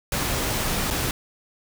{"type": "noise with dropouts", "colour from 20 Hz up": "pink", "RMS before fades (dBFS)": -25, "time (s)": [0.12, 1.11], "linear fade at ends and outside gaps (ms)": 2, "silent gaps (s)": [0.904, 0.908], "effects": []}